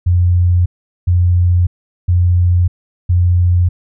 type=tone bursts; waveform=sine; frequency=88.6 Hz; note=F2; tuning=25 cents sharp; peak=-8 dBFS; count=4; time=0.06-3.69 s; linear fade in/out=10 ms; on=600 ms; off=410 ms; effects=none